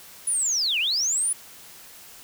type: linear two-way sweep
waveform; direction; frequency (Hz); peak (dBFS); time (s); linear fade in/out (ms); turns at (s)
sine; down then up; 10100 to 2349 to 10100; -21; 0.27-1.33; 5; 0.79
effects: white hiss -46 dBFS RMS until 2.23 s